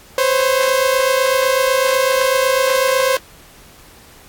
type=tone pair together; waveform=sawtooth; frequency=512 / 540 Hz; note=C5 / C#5; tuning=-38 / -45 cents; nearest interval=minor second; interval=93 cents; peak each=-12 dBFS; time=0.18-3.17 s; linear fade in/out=2 ms; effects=pink hiss -44 dBFS RMS until 4.28 s + AAC 64 kbps